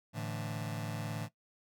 sawtooth chord, A suspended fourth, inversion none, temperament just, 110 / 146.67 / 165 Hz, A2 / D3 / E3, 0 / -2 / +2 cents, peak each -35 / -37 / -38 dBFS, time 0.13-1.29 s, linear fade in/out 50 ms, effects noise-tail reverb RT60 0.1 s tail -17 dB re dry

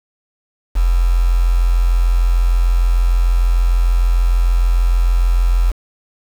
sine tone with quantisation, 43.31 Hz, F1, 14 cents flat, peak -10 dBFS, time 0.75-5.72 s, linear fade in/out 20 ms, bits 5, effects none

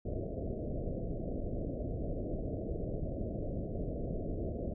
pink low-pass noise, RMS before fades -37 dBFS, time 0.05-4.74 s, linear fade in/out 5 ms, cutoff 670 Hz, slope 96 dB/octave, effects none

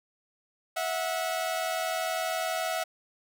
sawtooth tone pair together, 652.1 / 732 Hz, E5 / F#5, -19 / -19 cents, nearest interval major second, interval 200 cents, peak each -27 / -28 dBFS, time 0.76-2.84 s, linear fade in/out 10 ms, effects none

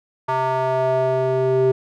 square tone with band-pass filter sweep, 130.4 Hz, C3, 5 cents flat, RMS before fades -19 dBFS, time 0.28-1.72 s, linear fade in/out 10 ms, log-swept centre 960 to 410 Hz, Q 3.3, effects none

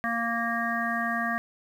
harmonic tone, 232.1 Hz, A#3, 7 cents flat, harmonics 1 / 3 / 5 / 7 / 8, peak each -32 / -32 / -32 / -32 / -32 dBFS, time 0.04-1.38 s, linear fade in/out 0 ms, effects 9-bit

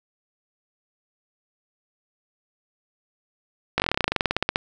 slowing click train, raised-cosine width 0.3 ms, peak -4 dBFS, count 21, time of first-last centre 3.78-4.559 s, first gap 19 ms, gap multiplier 1.07, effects none

